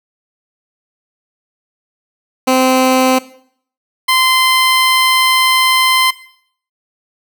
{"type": "tone pair in turn", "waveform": "15% pulse", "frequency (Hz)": [259, 1036], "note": ["C4", "C6"], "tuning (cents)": [-17, -17], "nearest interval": "2 octaves", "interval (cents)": 2400, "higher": "second", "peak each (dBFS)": -3, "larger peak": "neither", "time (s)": [[2.47, 3.19], [4.08, 6.11]], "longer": "second", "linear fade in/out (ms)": 10, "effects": ["noise-tail reverb RT60 0.6 s tail -17 dB re dry"]}